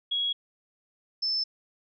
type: tone pair in turn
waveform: sine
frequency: 3322 / 5273 Hz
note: G#7 / E8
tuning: 0 / 0 cents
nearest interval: minor sixth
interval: 800 cents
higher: second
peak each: -25 dBFS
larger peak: neither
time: 0.11-0.33 / 1.22-1.44 s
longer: neither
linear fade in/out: 10 ms
effects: none